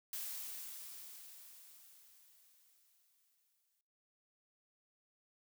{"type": "noise with exponential decay", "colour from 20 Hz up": "blue", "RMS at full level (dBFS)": -42, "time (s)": [0.13, 3.81], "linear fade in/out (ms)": 1, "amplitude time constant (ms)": 800, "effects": ["noise-tail reverb RT60 0.9 s tail -20 dB re dry"]}